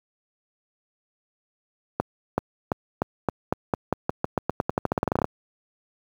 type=accelerating click train; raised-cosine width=1 ms; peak=-7 dBFS; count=25; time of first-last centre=2-5.244 s; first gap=380 ms; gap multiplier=0.89; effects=high-pass 80 Hz 12 dB/octave + 8-bit